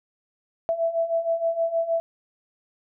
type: beating tone pair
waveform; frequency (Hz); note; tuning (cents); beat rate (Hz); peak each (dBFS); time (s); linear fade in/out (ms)
sine; 660 / 666.4; E5 / E5; +2 / +19; 6.4; -27 / -23; 0.69-2; 0
effects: none